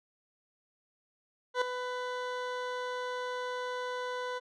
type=tone with ADSR envelope; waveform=20% pulse; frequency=498.6 Hz; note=B4; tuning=16 cents sharp; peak=-19 dBFS; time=1.54-4.4 s; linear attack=76 ms; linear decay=3 ms; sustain=-10 dB; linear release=27 ms; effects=low-pass 4000 Hz 12 dB/octave